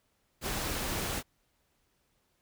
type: noise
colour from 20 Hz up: pink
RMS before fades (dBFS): -34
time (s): 0.41-1.23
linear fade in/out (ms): 50
effects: pink hiss -74 dBFS RMS until 2.41 s